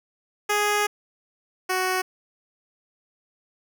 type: tone pair in turn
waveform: 10% pulse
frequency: 415.3 / 371.3 Hz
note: G#4 / F#4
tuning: 0 / +6 cents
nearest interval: major second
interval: 194 cents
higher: first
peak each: -12 / -14 dBFS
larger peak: first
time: 0.49-0.87 / 1.69-2.02 s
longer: first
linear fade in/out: 10 ms
effects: none